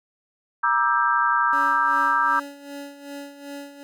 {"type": "chord", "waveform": "sine", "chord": "E half-diminished seventh", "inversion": "second", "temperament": "just", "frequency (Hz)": [949.3, 1186.7, 1318.5, 1582.2], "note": ["Bb5", "D6", "E6", "G6"], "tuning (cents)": [31, 18, 0, 16], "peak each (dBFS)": -23, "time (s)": [0.63, 2.4], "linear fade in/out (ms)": 10}
{"type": "tone with tremolo", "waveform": "25% pulse", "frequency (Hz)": 283.3, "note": "C#4", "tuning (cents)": 38, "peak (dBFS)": -29, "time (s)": [1.53, 3.83], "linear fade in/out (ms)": 0, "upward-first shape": "sine", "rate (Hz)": 2.6, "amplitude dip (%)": 70}
{"effects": []}